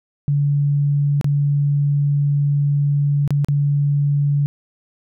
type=tone with dropouts; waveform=sine; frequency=143.5 Hz; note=D3; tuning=40 cents flat; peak=-14 dBFS; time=0.28-4.46 s; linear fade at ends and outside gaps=0 ms; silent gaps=1.212-1.244 / 3.277-3.306 / 3.446-3.485 s; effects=none